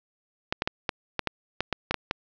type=clicks; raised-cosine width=0.3 ms; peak=-9 dBFS; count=11; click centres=0.525 / 0.621 / 0.675 / 0.892 / 1.193 / 1.273 / 1.606 / 1.727 / 1.91 / 1.943 / 2.111 s; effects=resampled to 16000 Hz + 8-bit